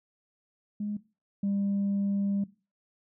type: tone pair in turn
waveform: sine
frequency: 207.7 / 199.52 Hz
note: G#3 / G3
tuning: 0 / +31 cents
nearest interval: minor second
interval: 69 cents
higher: first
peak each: -29 / -24 dBFS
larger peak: second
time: 0.8-0.97 / 1.43-2.44 s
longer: second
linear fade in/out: 5 ms
effects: noise-tail reverb RT60 0.3 s tail -18 dB re dry + tanh soft clip ceiling -23 dBFS